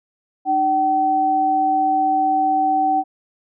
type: tone pair together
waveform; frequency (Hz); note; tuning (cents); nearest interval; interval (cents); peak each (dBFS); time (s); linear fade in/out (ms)
sine; 302.6 / 764.7; D#4 / G5; -48 / -43; octave + major third; 1605; -24 / -15; 0.45-3.04; 50
effects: none